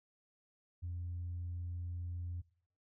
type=tone; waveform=sine; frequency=87.31 Hz; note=F2; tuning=in tune; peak=-37 dBFS; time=0.82-2.42 s; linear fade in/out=20 ms; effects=noise-tail reverb RT60 0.6 s tail -21 dB re dry + tanh soft clip ceiling -35 dBFS